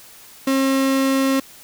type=tone; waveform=35% pulse; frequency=268.8 Hz; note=C4; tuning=47 cents sharp; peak=-14 dBFS; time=0.47-1.4 s; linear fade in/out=5 ms; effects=white hiss -44 dBFS RMS until 1.63 s